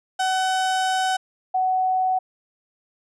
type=tone pair in turn; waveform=35% pulse / sine; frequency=753 / 746.9 Hz; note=F#5 / F#5; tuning=+30 / +16 cents; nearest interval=unison; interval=14 cents; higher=first; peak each=-18 dBFS; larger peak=neither; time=0.19-1.17 / 1.54-2.19 s; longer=first; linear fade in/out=10 ms; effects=resampled to 22050 Hz